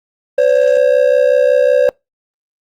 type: ring-modulated tone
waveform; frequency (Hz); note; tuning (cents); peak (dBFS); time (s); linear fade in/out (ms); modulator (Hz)
triangle; 540; C#5; -45; -3; 0.38-1.89; 0; 32.7
effects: noise-tail reverb RT60 0.2 s tail -26 dB re dry + Opus 24 kbps